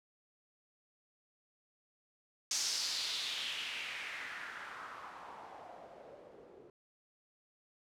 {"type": "noise with low-pass filter sweep", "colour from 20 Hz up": "blue", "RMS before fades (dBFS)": -42, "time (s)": [2.51, 6.7], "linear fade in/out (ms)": 2, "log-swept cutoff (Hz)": [6000, 380], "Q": 3, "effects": []}